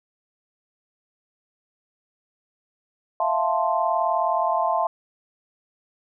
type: chord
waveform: sine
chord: F major seventh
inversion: third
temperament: equal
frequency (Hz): 659.3 / 698.5 / 880 / 1046.5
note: E5 / F5 / A5 / C6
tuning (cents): 0 / 0 / 0 / 0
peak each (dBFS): -25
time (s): 3.2-4.87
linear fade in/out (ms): 2
effects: none